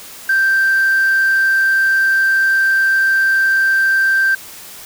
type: tone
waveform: sine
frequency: 1568 Hz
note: G6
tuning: in tune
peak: -9 dBFS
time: 0.29-4.35 s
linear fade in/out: 5 ms
effects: tanh soft clip ceiling -8 dBFS + white hiss -35 dBFS RMS until 4.85 s